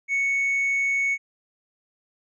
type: tone with tanh clipping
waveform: sine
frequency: 2217 Hz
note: C#7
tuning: in tune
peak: -21 dBFS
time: 0.08-1.18 s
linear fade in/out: 50 ms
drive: 1 dB
effects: none